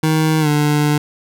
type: tone with pitch glide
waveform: 25% pulse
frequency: 157.3 to 148.47 Hz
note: D#3 to D3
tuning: +19 to +19 cents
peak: -9 dBFS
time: 0.03-0.98 s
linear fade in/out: 5 ms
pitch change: -100 cents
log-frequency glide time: 0.4-0.48 s
effects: none